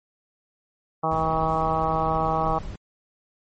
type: harmonic tone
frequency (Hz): 160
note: D#3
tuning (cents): +49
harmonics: 1 / 2 / 3 / 4 / 5 / 6 / 7 / 8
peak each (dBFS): -30 / -34 / -31 / -29 / -25 / -32 / -27 / -33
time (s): 1.03-2.59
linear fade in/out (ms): 10
type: noise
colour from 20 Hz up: brown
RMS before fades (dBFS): -34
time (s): 1.11-2.76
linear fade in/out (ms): 5
effects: MP3 32 kbps